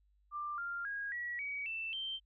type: tone with pitch steps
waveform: sine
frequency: 1186 / 1394.2 / 1638.9 / 1926.7 / 2265 / 2662 / 3130 Hz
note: D6 / F6 / G#6 / B6 / C#7 / E7 / G7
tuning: +17 / -3 / -23 / -43 / +37 / +16 / -3 cents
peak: -37 dBFS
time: 0.31-2.2 s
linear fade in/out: 50 ms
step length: 270 ms
effects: added 50 Hz sine -68 dBFS peak until 2.25 s